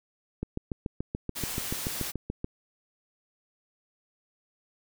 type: click train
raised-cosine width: 3 ms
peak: -18 dBFS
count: 15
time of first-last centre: 0.43-2.444 s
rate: 6.95 Hz
type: noise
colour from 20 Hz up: white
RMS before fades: -35 dBFS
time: 1.35-2.12 s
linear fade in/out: 20 ms
effects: none